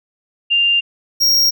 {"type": "tone pair in turn", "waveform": ["sine", "square"], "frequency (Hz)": [2794, 5588], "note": ["F7", "F8"], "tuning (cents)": [0, 0], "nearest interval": "octave", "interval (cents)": 1200, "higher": "second", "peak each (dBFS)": -11, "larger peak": "neither", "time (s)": [[0.5, 0.81], [1.2, 1.51]], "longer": "neither", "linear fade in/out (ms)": 20, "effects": []}